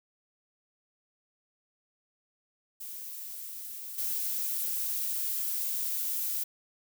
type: noise with level steps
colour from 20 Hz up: violet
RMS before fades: -41 / -32 dBFS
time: 2.8-6.44 s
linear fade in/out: 10 ms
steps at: 3.98 s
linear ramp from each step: 2 ms
effects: none